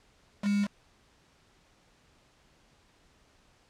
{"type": "tone with quantisation", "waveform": "sine", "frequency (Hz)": 203.1, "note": "G#3", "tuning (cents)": -38, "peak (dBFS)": -24, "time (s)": [0.42, 0.68], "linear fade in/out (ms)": 50, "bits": 6, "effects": ["pink hiss -64 dBFS RMS until 3.69 s", "low-pass 7000 Hz 12 dB/octave"]}